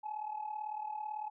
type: tone with amplitude modulation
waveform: sine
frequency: 852 Hz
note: G#5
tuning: 44 cents sharp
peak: -33 dBFS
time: 0.03-1.3 s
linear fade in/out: 20 ms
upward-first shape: sine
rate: 38 Hz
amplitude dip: 75%
effects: tanh soft clip ceiling -31 dBFS